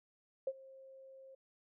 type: tone with ADSR envelope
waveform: sine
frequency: 533 Hz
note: C5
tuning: 32 cents sharp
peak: -31 dBFS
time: 0.47-1.35 s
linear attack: 4 ms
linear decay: 48 ms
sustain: -22 dB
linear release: 6 ms
effects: none